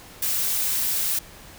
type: noise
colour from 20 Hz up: blue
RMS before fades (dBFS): -24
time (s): 0.22-1.19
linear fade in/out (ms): 5
effects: pink hiss -45 dBFS RMS until 1.58 s